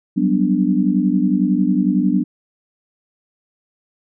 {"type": "chord", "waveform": "sine", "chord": "G major seventh", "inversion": "third", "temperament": "equal", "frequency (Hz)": [185, 196, 246.9, 293.7], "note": ["F#3", "G3", "B3", "D4"], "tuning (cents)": [0, 0, 0, 0], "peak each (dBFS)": -19, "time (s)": [0.16, 2.24], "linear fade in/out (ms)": 20, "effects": []}